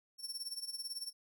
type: tone with tremolo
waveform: sawtooth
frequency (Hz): 5440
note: F8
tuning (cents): -46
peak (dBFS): -35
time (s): 0.18-1.13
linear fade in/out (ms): 50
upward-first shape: sine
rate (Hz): 18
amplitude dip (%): 80
effects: none